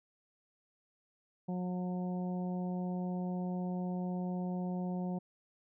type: harmonic tone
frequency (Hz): 180.8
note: F#3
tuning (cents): -40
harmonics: 1 / 2 / 3 / 4 / 5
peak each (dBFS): -34 / -45 / -47 / -47 / -52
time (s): 1.48-5.19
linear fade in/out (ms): 10
effects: none